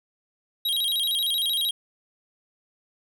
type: tone with vibrato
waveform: square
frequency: 3520 Hz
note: A7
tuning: in tune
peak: -23 dBFS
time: 0.65-1.71 s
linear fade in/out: 5 ms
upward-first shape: square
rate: 13 Hz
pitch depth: 150 cents each way
effects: none